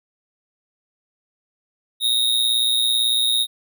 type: tone with amplitude modulation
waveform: square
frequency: 3738 Hz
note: A#7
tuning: 4 cents sharp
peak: -14 dBFS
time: 2-3.47 s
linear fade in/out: 50 ms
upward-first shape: sine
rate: 118 Hz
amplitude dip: 70%
effects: none